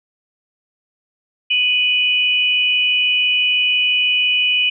sine tone pair together, 2489 / 2957 Hz, D#7 / F#7, 0 / -2 cents, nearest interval minor third, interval 298 cents, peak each -16 dBFS, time 1.5-4.7 s, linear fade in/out 10 ms, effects none

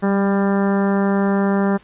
harmonic tone with a mistuned harmonic, 198.4 Hz, G3, 21 cents sharp, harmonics 1 / 2 / 3 / 4 / 5 / 6 / 7 / 8 / 9, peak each -16 / -22 / -26 / -28 / -30 / -32 / -33 / -34 / -35 dBFS, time 0.02-1.78 s, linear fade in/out 20 ms, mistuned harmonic 1, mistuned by -17 cents, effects pink hiss -50 dBFS RMS until 1.83 s + resampled to 8000 Hz

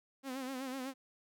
sawtooth tone with vibrato, 262.2 Hz, C4, 4 cents sharp, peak -35 dBFS, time 0.23-0.94 s, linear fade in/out 50 ms, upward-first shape sine, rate 8 Hz, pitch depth 73 cents each way, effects none

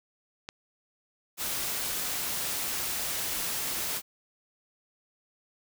click, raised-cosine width 0.2 ms, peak -20 dBFS, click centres 0.489 s
white noise, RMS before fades -32 dBFS, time 1.37-4.02 s, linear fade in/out 50 ms
effects none

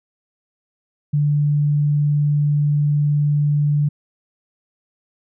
sine tone, 146.83 Hz, D3, in tune, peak -14 dBFS, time 1.13-3.89 s, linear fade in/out 10 ms, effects none

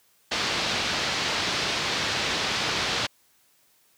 white low-pass noise, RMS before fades -27 dBFS, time 0.31-3.07 s, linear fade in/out 10 ms, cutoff 4900 Hz, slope 24 dB/octave, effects white hiss -63 dBFS RMS until 3.97 s + high-pass 60 Hz 12 dB/octave

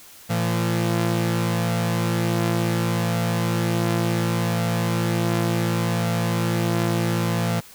sawtooth tone pair together, 114.03 / 170.7 Hz, A#2 / F3, -38 / -39 cents, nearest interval perfect fifth, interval 699 cents, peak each -19 dBFS, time 0.29-7.61 s, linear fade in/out 20 ms, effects white hiss -46 dBFS RMS until 7.74 s

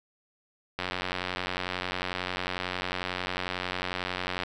click train, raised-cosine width 0.3 ms, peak -14 dBFS, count 333, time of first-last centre 0.79-4.434 s, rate 91.1 Hz, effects none

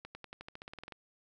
accelerating click train, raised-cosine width 0.3 ms, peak -29 dBFS, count 14, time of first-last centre 0.05-0.922 s, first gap 100 ms, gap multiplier 0.93, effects none

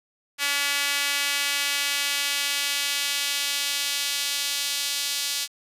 sawtooth tone with high-pass filter sweep, 284.6 Hz, C#4, 46 cents sharp, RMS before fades -26 dBFS, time 0.38-5.48 s, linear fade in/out 50 ms, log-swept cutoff 2100 to 3900 Hz, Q 1.2, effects resampled to 32000 Hz + 7-bit

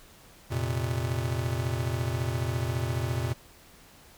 square chord, F suspended fourth, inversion none, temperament just, 87.31 / 116.41 / 130.96 Hz, F2 / Bb2 / C3, 0 / -2 / +2 cents, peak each -34 / -31 / -33 dBFS, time 0.5-3.34 s, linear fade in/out 20 ms, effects pink hiss -54 dBFS RMS until 4.17 s

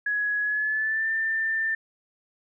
sine tone with pitch glide, 1677 to 1787 Hz, G#6 to A6, +16 to +26 cents, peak -23 dBFS, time 0.06-1.75 s, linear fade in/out 5 ms, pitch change +110 cents, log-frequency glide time 0.41-1.09 s, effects none

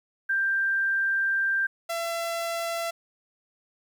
sine / sawtooth tone pair in turn, 1580 / 673.6 Hz, G6 / E5, +13 / +37 cents, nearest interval octave + minor third, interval 1476 cents, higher first, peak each -22 / -24 dBFS, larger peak first, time 0.29-1.67 / 1.89-2.91 s, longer first, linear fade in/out 10 ms, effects 10-bit

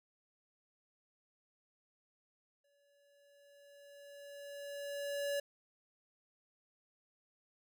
square tone with exponential growth, 569 Hz, C#5, 45 cents sharp, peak -34 dBFS, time 2.64-5.4 s, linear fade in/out 5 ms, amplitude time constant 600 ms, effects none

